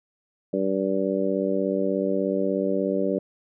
harmonic tone, 96.6 Hz, G2, 25 cents flat, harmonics 2 / 3 / 4 / 5 / 6, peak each -28 / -28 / -28 / -28 / -28 dBFS, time 0.53-3.19 s, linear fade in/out 5 ms, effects none

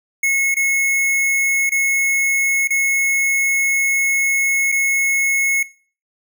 square tone with dropouts, 2182 Hz, C#7, 28 cents flat, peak -15 dBFS, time 0.23-5.63 s, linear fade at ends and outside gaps 5 ms, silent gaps 0.544-0.566 / 1.695-1.718 / 2.675-2.704 / 4.719-4.722 s, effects noise-tail reverb RT60 0.4 s tail -20 dB re dry

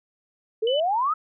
sine exponential sweep, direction up, 424.3 to 1318.5 Hz, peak -20 dBFS, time 0.62-1.14 s, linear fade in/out 10 ms
sine tone, 2996 Hz, F#7, 21 cents sharp, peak -27 dBFS, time 0.67-0.8 s, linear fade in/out 2 ms
effects none

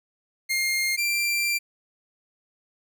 sawtooth tone pair in turn, 2123 / 2363 Hz, C7 / D7, +25 / +10 cents, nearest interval major second, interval 185 cents, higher second, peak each -19 dBFS, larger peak neither, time 0.49-0.97 / 0.97-1.59 s, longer second, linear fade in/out 20 ms, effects none

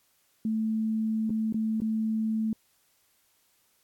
sine tone with dropouts, 220 Hz, A3, in tune, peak -25 dBFS, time 0.45-2.53 s, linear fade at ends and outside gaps 2 ms, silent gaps 1.296-1.303 / 1.525-1.543 / 1.803-1.818 s, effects white hiss -68 dBFS RMS until 3.83 s + AAC 64 kbps

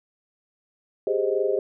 sine chord, Ab major seventh, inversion third, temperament equal, 392 / 415.3 / 523.3 / 622.3 Hz, G4 / Ab4 / C5 / Eb5, 0 / 0 / 0 / 0 cents, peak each -25 / -25 / -27 / -29 dBFS, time 1.07-1.59 s, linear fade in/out 2 ms, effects none

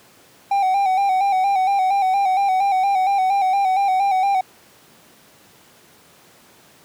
triangle tone with vibrato, 773 Hz, G5, 24 cents flat, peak -13 dBFS, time 0.51-4.41 s, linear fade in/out 5 ms, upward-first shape square, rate 4.3 Hz, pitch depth 52 cents each way, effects pink hiss -50 dBFS RMS until 6.84 s + high-pass 150 Hz 12 dB/octave

